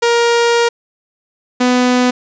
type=tone pair in turn; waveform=sawtooth; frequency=470.4 / 249.2 Hz; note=A#4 / B3; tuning=+16 / +16 cents; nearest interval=major seventh; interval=1100 cents; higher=first; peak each=-6 dBFS; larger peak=neither; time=0.02-0.69 / 1.6-2.11 s; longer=first; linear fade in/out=10 ms; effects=resampled to 16000 Hz + 7-bit